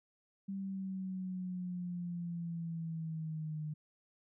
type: linear sweep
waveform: sine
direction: down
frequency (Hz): 196 to 151.8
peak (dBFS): -37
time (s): 0.48-3.74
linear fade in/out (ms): 10
effects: none